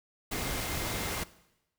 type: tone in noise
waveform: sine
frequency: 2103 Hz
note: C7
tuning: 8 cents sharp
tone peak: -45 dBFS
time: 0.31-1.24 s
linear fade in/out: 10 ms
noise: pink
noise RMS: -34 dBFS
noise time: 0.31-1.24 s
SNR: -14 dB
effects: noise-tail reverb RT60 0.9 s tail -18 dB re dry